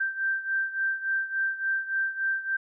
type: beating tone pair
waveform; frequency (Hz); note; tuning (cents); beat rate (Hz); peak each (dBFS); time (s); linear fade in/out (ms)
sine; 1567 / 1570.5; G6 / G6; -1 / +3; 3.5; -27 / -31; 0-2.57; 10
effects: none